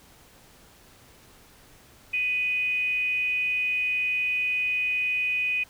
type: tone with frequency modulation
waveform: sine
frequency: 2489 Hz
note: D#7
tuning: in tune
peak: -23 dBFS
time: 2.13-5.64 s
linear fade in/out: 10 ms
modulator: 477 Hz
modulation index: 0.22
effects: pink hiss -54 dBFS RMS until 5.69 s